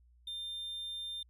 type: tone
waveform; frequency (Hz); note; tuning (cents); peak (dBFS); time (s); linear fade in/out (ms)
triangle; 3600; A7; +39; -37; 0.27-1.23; 5
effects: added 60 Hz sine -61 dBFS peak until 1.29 s